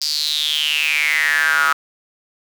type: tone with high-pass filter sweep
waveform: square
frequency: 75.3 Hz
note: D2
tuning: 44 cents sharp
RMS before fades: -18 dBFS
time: 0.01-1.73 s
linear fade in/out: 5 ms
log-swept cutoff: 4900 to 1300 Hz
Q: 8.9
effects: none